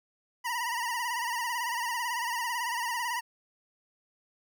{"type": "tone with vibrato", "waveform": "25% pulse", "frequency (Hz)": 953, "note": "A#5", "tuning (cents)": 38, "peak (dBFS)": -26, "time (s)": [0.44, 3.21], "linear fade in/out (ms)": 20, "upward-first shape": "sine", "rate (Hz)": 18, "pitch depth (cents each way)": 77, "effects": []}